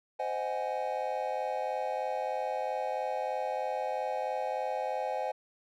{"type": "chord", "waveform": "triangle", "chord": "Ab dominant seventh", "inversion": "first", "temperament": "just", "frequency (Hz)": [519.1, 623, 747.5, 830.6], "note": ["C5", "Eb5", "Gb5", "Ab5"], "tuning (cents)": [-14, 2, 17, 0], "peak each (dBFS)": [-34, -35, -35, -34], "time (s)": [0.19, 5.32], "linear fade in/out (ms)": 10, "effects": []}